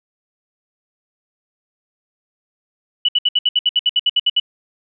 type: tone bursts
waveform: sine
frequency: 2955 Hz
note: F#7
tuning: 3 cents flat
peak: -11 dBFS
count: 14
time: 3.05-4.399 s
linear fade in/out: 5 ms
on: 36 ms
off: 65 ms
effects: none